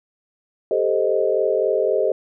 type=chord; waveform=sine; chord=A half-diminished seventh; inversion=third; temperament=equal with one note detuned; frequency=396.1 / 440 / 523.3 / 622.3 Hz; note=G4 / A4 / C5 / Eb5; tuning=+18 / 0 / 0 / 0 cents; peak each=-22 dBFS; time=0.71-2.12 s; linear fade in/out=2 ms; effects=none